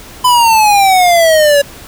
square exponential sweep, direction down, 1010 to 561 Hz, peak -6 dBFS, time 0.24-1.62 s, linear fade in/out 10 ms, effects pink hiss -33 dBFS RMS until 1.87 s

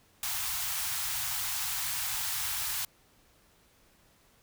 white band-stop noise, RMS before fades -33 dBFS, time 0.23-2.85 s, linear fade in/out 2 ms, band 140 to 740 Hz, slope 48 dB/octave, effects pink hiss -64 dBFS RMS until 4.42 s

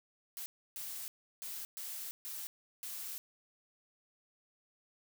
blue noise bursts at uneven times, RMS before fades -43 dBFS, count 6, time 0.37-0.46 / 0.76-1.08 / 1.42-1.65 / 1.77-2.11 / 2.25-2.47 / 2.83-3.18 s, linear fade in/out 0 ms, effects none

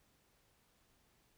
silence, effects pink hiss -73 dBFS RMS until 1.37 s

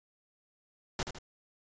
pink noise with echo, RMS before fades -32 dBFS, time 0.99-1.03 s, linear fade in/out 2 ms, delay 78 ms, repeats 2, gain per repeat -7 dB, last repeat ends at 1.186 s, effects resampled to 16000 Hz

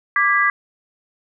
sine chord, G# diminished, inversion second, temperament equal with one note detuned, 1174.7 / 1642.1 / 1975.5 Hz, D6 / G#6 / B6, 0 / -20 / 0 cents, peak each -18 dBFS, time 0.16-0.5 s, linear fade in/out 2 ms, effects none

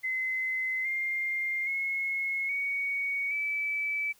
sine tone with pitch steps, 2049 / 2110 / 2173 / 2238 / 2305 Hz, C7 / C7 / C#7 / C#7 / D7, -37 / +14 / -35 / +16 / -33 cents, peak -28 dBFS, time 0.03-4.13 s, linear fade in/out 20 ms, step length 820 ms, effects white hiss -62 dBFS RMS until 4.19 s

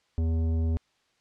sine tone with tanh clipping, 81.4 Hz, E2, 21 cents flat, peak -25 dBFS, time 0.18-0.77 s, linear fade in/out 0 ms, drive 12 dB, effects white hiss -69 dBFS RMS until 1.2 s + low-pass 5000 Hz 12 dB/octave

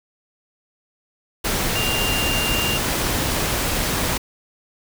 sine tone in noise, 2794 Hz, F7, in tune, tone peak -23 dBFS, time 1.75-2.78 s, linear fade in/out 10 ms, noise pink, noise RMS -22 dBFS, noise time 1.44-4.18 s, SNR -4 dB, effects none

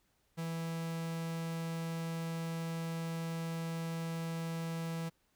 45% pulse tone, 164.81 Hz, E3, in tune, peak -36 dBFS, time 0.37-5.1 s, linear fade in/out 20 ms, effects pink hiss -75 dBFS RMS until 5.35 s

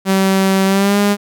sawtooth tone with pitch glide, 192.2 to 203.6 Hz, G3 to G#3, -34 to -34 cents, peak -7 dBFS, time 0.05-1.17 s, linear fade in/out 50 ms, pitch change +100 cents, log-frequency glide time 0.66-0.98 s, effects none

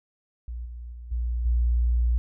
sine tone with level steps, 59.4 Hz, A#1, 33 cents sharp, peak -31 / -35 / -37 / -24 / -19 dBFS, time 0.48-2.18 s, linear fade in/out 0 ms, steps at 0.65 / 0.92 / 1.11 / 1.45 s, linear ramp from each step 10 ms, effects none

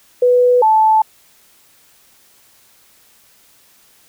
sine tone pair in turn, 493.9 / 873.7 Hz, B4 / A5, 0 / -12 cents, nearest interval minor seventh, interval 988 cents, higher second, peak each -8 dBFS, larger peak neither, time 0.22-0.62 / 0.62-1.02 s, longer neither, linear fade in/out 5 ms, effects white hiss -51 dBFS RMS until 4.08 s

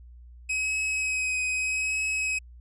45% pulse tone with vibrato, 2539 Hz, D#7, 34 cents sharp, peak -25 dBFS, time 0.49-2.39 s, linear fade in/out 10 ms, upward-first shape triangle, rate 0.8 Hz, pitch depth 20 cents each way, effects added 60 Hz sine -45 dBFS peak until 2.6 s + resampled to 24000 Hz

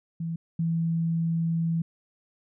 sine tone pair in turn, 165.4 / 165.4 Hz, E3 / E3, +6 / +6 cents, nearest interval unison, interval 0 cents, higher neither, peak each -28 / -23 dBFS, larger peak second, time 0.2-0.36 / 0.59-1.82 s, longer second, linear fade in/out 5 ms, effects none

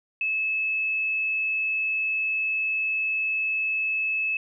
sine tone, 2600 Hz, E7, 24 cents flat, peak -23 dBFS, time 0.21-4.37 s, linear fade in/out 2 ms, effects none

